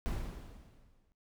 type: noise with exponential decay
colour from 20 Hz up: brown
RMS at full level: -33 dBFS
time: 0.06-1.12 s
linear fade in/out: 0 ms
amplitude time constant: 230 ms
effects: noise-tail reverb RT60 0.2 s tail -26 dB re dry